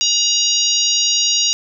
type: harmonic tone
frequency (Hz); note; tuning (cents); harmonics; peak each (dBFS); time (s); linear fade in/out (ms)
950; A#5; +33; 3 / 4 / 5 / 6 / 7; -20 / -20 / -20 / -20 / -20; 0.01-1.53; 0
effects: none